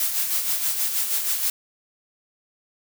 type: noise with tremolo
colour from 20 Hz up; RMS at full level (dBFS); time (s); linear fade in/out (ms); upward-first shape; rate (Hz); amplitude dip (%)
blue; -22; 0-1.5; 2; sine; 6.3; 50
effects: none